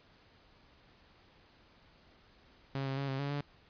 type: tone with pitch steps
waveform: sawtooth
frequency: 136.4 / 134.7 / 138.8 / 134.1 / 141.4 / 143.9 Hz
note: C#3 / C#3 / C#3 / C3 / C#3 / D3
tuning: -28 / -49 / +3 / +43 / +35 / -35 cents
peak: -30 dBFS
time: 2.75-3.41 s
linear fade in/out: 2 ms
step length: 110 ms
effects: pink hiss -63 dBFS RMS until 3.69 s + resampled to 11025 Hz